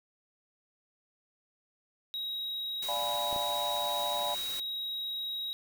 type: tone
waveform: triangle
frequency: 3817 Hz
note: A#7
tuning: 40 cents sharp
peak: -32 dBFS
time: 2.14-5.53 s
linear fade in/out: 0 ms
type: noise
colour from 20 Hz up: white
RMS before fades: -42 dBFS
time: 2.82-4.6 s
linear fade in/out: 5 ms
type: chord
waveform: sine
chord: D diminished seventh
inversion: none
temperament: equal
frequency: 587.3 / 698.5 / 830.6 / 987.8 Hz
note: D5 / F5 / Ab5 / Cb6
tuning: 0 / 0 / 0 / 0 cents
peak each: -37 dBFS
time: 2.88-4.35 s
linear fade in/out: 10 ms
type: clicks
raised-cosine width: 2 ms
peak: -30 dBFS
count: 2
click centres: 3.328 / 3.362 s
effects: none